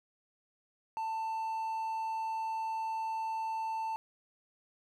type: tone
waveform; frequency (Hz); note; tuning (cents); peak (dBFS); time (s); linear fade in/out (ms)
triangle; 890; A5; +20; -31; 0.97-3.96; 0
effects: none